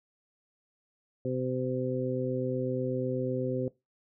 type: harmonic tone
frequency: 128.1 Hz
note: C3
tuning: 36 cents flat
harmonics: 1 / 2 / 3 / 4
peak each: -34 / -34 / -34 / -34 dBFS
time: 1.25-3.68 s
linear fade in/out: 2 ms
effects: noise-tail reverb RT60 0.2 s tail -19 dB re dry

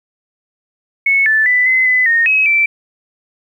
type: tone with pitch steps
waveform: sine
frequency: 2202 / 1754 / 1990 / 2043 / 2010 / 1847 / 2555 / 2334 Hz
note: C#7 / A6 / B6 / C7 / B6 / A#6 / D#7 / D7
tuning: -12 / -6 / +13 / -42 / +30 / -16 / +45 / -11 cents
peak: -9 dBFS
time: 1.06-2.66 s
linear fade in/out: 5 ms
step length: 200 ms
effects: 8-bit

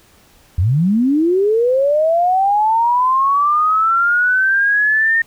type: linear sweep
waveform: sine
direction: up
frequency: 77.78 to 1839 Hz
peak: -11 dBFS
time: 0.58-5.22 s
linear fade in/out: 5 ms
effects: pink hiss -50 dBFS RMS until 5.26 s

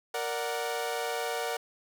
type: chord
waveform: sawtooth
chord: Bb augmented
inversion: none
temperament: equal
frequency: 466.2 / 587.3 / 740 Hz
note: Bb4 / D5 / F#5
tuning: 0 / 0 / 0 cents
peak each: -30 / -33 / -31 dBFS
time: 0.14-1.57 s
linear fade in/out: 5 ms
effects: none

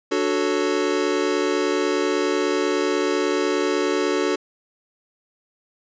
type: chord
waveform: square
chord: D major seventh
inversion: none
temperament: equal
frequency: 293.7 / 370 / 440 / 554.4 Hz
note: D4 / F#4 / A4 / C#5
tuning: 0 / 0 / 0 / 0 cents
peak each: -26 / -24 / -25 / -30 dBFS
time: 0.11-4.36 s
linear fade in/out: 10 ms
effects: resampled to 16000 Hz

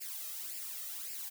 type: noise with flanger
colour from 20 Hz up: blue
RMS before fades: -42 dBFS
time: 0-1.3 s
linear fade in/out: 20 ms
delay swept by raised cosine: 0.4 to 1.6 ms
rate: 1.8 Hz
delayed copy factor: +0.7
effects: none

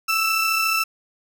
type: tone pair together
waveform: 30% pulse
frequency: 1318.5 / 2671 Hz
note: E6 / E7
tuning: 0 / +22 cents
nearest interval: octave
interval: 1222 cents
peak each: -19 dBFS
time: 0.08-0.84 s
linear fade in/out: 10 ms
effects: none

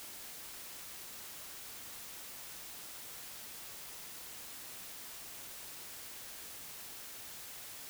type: silence
effects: white hiss -48 dBFS RMS until 7.89 s

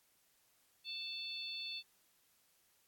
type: harmonic tone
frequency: 883 Hz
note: A5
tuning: 6 cents sharp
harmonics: 3 / 4 / 5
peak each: -47 / -45 / -45 dBFS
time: 0.84-1.83 s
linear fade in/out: 50 ms
effects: white hiss -73 dBFS RMS until 2.87 s + AAC 64 kbps

